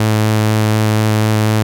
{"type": "tone with vibrato", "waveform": "sawtooth", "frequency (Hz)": 108.2, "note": "A2", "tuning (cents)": -29, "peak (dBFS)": -7, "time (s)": [0, 1.63], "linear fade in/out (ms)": 5, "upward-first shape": "square", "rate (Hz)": 4.1, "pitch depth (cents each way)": 8, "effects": []}